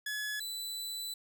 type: tone pair in turn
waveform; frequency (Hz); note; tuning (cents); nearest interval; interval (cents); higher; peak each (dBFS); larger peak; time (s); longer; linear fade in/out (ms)
sawtooth; 1700 / 3985; G#6 / B7; +40 / +15; octave + minor third; 1475; second; -31 / -34; first; 0.06-0.4 / 0.4-1.14; second; 5
effects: none